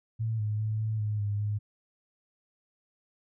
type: tone with pitch steps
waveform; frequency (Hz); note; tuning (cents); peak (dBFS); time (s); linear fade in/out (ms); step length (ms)
sine; 112 / 106.1 / 108.4 / 109.4 / 105.8 / 102.7 / 104.4; A2 / G#2 / A2 / A2 / G#2 / G#2 / G#2; +31 / +38 / -25 / -9 / +33 / -19 / +10; -27; 0.19-1.59; 20; 200
effects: none